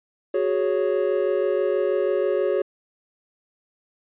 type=chord; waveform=triangle; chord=F# suspended second; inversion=none; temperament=just; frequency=370 / 416.2 / 555 Hz; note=F#4 / G#4 / C#5; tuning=0 / +4 / +2 cents; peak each=-22 dBFS; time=0.34-2.62 s; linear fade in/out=5 ms; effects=resampled to 8000 Hz